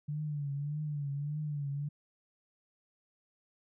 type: tone with vibrato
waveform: sine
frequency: 146.1 Hz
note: D3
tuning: 9 cents flat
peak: -33 dBFS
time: 0.08-1.89 s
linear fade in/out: 10 ms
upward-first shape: triangle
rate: 1.7 Hz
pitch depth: 85 cents each way
effects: none